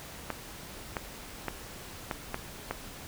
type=clicks; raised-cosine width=0.5 ms; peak=-16 dBFS; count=6; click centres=0.303 / 0.968 / 1.483 / 2.112 / 2.344 / 2.71 s; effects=pink hiss -45 dBFS RMS until 3.07 s